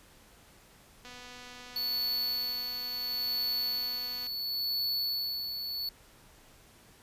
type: click train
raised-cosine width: 0.2 ms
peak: -31 dBFS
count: 796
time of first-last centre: 1.05-4.269 s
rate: 247 Hz
type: tone with tremolo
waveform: square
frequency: 4435 Hz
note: C#8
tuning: in tune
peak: -29 dBFS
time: 1.76-5.89 s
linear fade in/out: 2 ms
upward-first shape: sine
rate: 0.72 Hz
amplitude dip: 50%
effects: pink hiss -58 dBFS RMS until 7.02 s + resampled to 32000 Hz